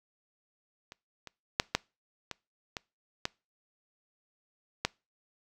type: clicks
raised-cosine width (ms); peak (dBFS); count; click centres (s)
0.2; -28 / -26 / -6 / -7 / -19 / -18 / -12 / -9; 8; 0.921 / 1.273 / 1.599 / 1.75 / 2.313 / 2.768 / 3.254 / 4.85
effects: noise-tail reverb RT60 0.3 s tail -25 dB re dry